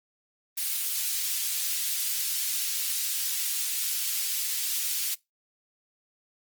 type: high-pass noise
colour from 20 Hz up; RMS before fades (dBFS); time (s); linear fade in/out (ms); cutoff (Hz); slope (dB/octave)
white; -29; 0.57-5.15; 10; 2900; 12
effects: noise-tail reverb RT60 0.2 s tail -24 dB re dry + Opus 24 kbps